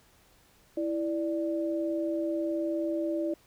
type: tone pair together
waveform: sine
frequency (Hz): 329.7 / 589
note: E4 / D5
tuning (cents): 0 / +5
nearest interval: minor seventh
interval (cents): 1005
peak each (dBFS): -29 / -32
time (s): 0.77-3.34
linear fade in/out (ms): 5
effects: pink hiss -62 dBFS RMS until 3.46 s